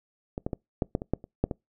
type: clicks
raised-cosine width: 2 ms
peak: -18 / -16 / -17 / -11 / -12 / -21 / -11 / -29 / -9 / -17 dBFS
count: 10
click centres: 0.379 / 0.465 / 0.532 / 0.822 / 0.951 / 1.019 / 1.136 / 1.241 / 1.44 / 1.512 s
effects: noise-tail reverb RT60 0.2 s tail -26 dB re dry